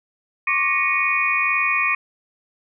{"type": "tone cluster", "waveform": "sine", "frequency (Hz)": [1091, 1173, 1876, 2218, 2462], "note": ["C#6", "D6", "A#6", "C#7", "D#7"], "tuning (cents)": [-28, -2, 11, 0, -19], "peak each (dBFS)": [-26, -27, -25, -24, -20], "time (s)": [0.47, 1.95], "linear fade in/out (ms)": 5, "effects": []}